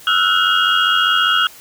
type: tone cluster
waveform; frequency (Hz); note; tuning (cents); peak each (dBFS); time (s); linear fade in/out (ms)
sine; 1305 / 1390 / 1485 / 2852 / 3275; E6 / F6 / F#6 / F7 / G#7; -18 / -9 / +6 / +36 / -25; -18; 0.07-1.47; 2
effects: tanh soft clip ceiling -3 dBFS + white hiss -41 dBFS RMS until 1.6 s